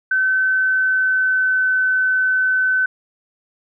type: tone with pitch glide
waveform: sine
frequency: 1528 to 1517.4 Hz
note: G6 to F#6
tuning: -45 to +43 cents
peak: -14 dBFS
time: 0.11-2.86 s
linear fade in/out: 5 ms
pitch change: -12 cents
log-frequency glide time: 0.41-1.69 s
effects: none